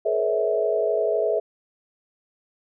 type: tone cluster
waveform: sine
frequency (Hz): 426.5 / 478.4 / 539 / 567 / 651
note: G#4 / A#4 / C#5 / C#5 / E5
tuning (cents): +46 / +45 / -49 / +39 / -22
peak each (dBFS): -24 / -27 / -32 / -32 / -23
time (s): 0.05-1.4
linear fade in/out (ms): 10
effects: none